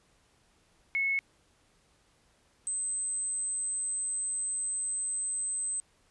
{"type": "tone pair in turn", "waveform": "sine", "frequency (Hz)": [2193, 8196], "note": ["C#7", "C9"], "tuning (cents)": [-19, -37], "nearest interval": "octave + major seventh", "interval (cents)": 2282, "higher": "second", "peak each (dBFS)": [-26, -30], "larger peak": "first", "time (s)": [[0.95, 1.19], [2.67, 5.8]], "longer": "second", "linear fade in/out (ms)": 0, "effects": ["pink hiss -67 dBFS RMS until 6.1 s", "resampled to 24000 Hz"]}